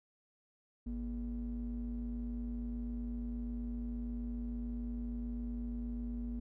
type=ring-modulated tone; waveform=triangle; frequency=92.6 Hz; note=F#2; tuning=2 cents sharp; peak=-31 dBFS; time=0.86-6.4 s; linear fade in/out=10 ms; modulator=146 Hz; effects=tanh soft clip ceiling -28 dBFS